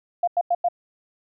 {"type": "tone bursts", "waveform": "sine", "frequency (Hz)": 698.5, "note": "F5", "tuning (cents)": 0, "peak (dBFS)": -17, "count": 4, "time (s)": [0.23, 0.686], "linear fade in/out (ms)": 5, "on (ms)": 45, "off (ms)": 92, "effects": []}